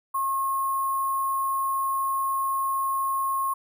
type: tone with sample-and-hold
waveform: sine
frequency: 1079 Hz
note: C#6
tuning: 47 cents flat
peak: -23 dBFS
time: 0.14-3.54 s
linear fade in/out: 10 ms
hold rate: 11025 Hz
effects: none